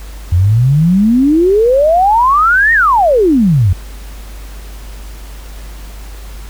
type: exponential two-way sweep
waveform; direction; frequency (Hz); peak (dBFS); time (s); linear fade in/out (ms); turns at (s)
sine; up then down; 83.6 to 1884 to 83.6; -6; 0.32-3.73; 5; 2.73
effects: added 50 Hz sine -26 dBFS peak until 6.49 s + pink hiss -37 dBFS RMS until 6.49 s